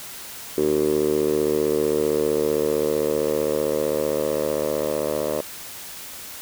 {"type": "tone with band-pass filter sweep", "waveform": "10% pulse", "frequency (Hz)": 75.5, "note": "D2", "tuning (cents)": 48, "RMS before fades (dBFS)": -22, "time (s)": [0.58, 5.41], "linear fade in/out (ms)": 0, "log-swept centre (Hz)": [390, 600], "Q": 4.4, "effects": ["white hiss -37 dBFS RMS until 6.41 s"]}